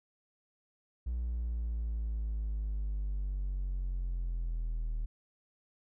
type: linear sweep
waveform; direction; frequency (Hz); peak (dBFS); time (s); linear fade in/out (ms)
triangle; down; 60.5 to 38.66; -29; 1.06-5.06; 10
effects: tanh soft clip ceiling -26 dBFS